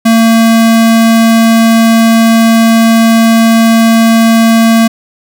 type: tone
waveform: square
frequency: 226.8 Hz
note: A#3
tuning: 47 cents flat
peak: -4 dBFS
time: 0.05-4.88 s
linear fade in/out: 10 ms
effects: none